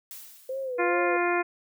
blue noise with exponential decay, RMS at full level -40 dBFS, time 0.11-1.03 s, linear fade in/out 0 ms, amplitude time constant 200 ms
sine tone with vibrato, 512 Hz, C5, 38 cents flat, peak -29 dBFS, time 0.49-1.17 s, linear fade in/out 5 ms, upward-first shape sine, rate 2.4 Hz, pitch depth 91 cents each way
harmonic tone, 350.3 Hz, F4, 5 cents sharp, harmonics 1 / 2 / 3 / 4 / 5 / 6 / 7, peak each -26 / -29 / -31 / -32 / -33 / -34 / -34 dBFS, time 0.78-1.43 s, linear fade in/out 20 ms
effects none

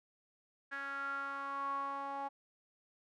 sawtooth tone with band-pass filter sweep, 277.2 Hz, C#4, in tune, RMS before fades -40 dBFS, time 0.71-2.29 s, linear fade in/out 20 ms, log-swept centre 1600 to 900 Hz, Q 8.8, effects none

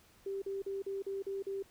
sine tone bursts, 392 Hz, G4, in tune, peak -35 dBFS, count 7, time 0.26-1.626 s, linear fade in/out 5 ms, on 160 ms, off 41 ms, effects pink hiss -64 dBFS RMS until 1.7 s

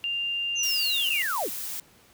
sine tone, 2794 Hz, F7, in tune, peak -26 dBFS, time 0.04-1.22 s, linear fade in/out 0 ms
sine linear sweep, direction down, 6370 to 168 Hz, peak -26 dBFS, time 0.55-1.5 s, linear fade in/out 50 ms
blue noise, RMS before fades -34 dBFS, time 0.63-1.8 s, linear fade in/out 2 ms
effects pink hiss -57 dBFS RMS until 2.13 s + high-pass 60 Hz 12 dB/octave

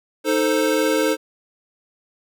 square chord, A diminished, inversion second, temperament equal, 311.1 / 440 / 523.3 Hz, Eb4 / A4 / C5, 0 / 0 / 0 cents, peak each -22 dBFS, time 0.24-1.17 s, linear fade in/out 50 ms, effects none

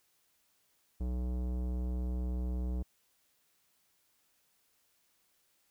sine tone with tanh clipping, 61.74 Hz, B1, in tune, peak -34 dBFS, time 1-2.83 s, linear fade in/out 10 ms, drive 17 dB, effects white hiss -73 dBFS RMS until 5.7 s

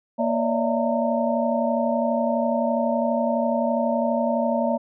sine tone cluster, 234.2 / 569 / 601 / 664 / 914 Hz, A#3 / C#5 / D5 / E5 / A#5, +8 / +45 / +40 / +12 / -34 cents, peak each -24 / -26 / -27 / -26 / -29 dBFS, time 0.18-4.78 s, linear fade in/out 20 ms, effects none

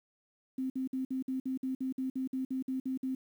sine tone bursts, 261.6 Hz, C4, in tune, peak -31 dBFS, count 15, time 0.58-3.15 s, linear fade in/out 5 ms, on 120 ms, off 55 ms, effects 10-bit

